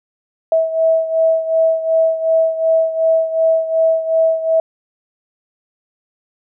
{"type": "beating tone pair", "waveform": "sine", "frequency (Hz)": [648, 650.7], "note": ["E5", "E5"], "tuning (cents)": [-30, -23], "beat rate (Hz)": 2.7, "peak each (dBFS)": [-13, -18], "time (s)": [0.52, 4.6], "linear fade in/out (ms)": 2, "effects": []}